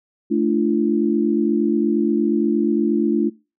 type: chord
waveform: sine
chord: D minor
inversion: second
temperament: equal with one note detuned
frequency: 220 / 293.7 / 342.2 Hz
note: A3 / D4 / F4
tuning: 0 / 0 / -35 cents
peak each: -20 dBFS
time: 0.3-3.3 s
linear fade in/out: 20 ms
effects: noise-tail reverb RT60 0.3 s tail -23 dB re dry